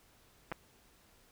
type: clicks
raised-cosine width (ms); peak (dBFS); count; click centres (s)
0.5; -23; 2; 0.517 / 0.523
effects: pink hiss -65 dBFS RMS until 1.31 s